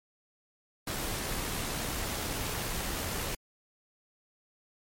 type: noise with amplitude modulation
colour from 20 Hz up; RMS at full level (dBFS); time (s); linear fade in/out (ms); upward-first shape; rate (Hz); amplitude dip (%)
pink; -33; 0.87-3.35; 5; sine; 70.9; 25
effects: MP3 64 kbps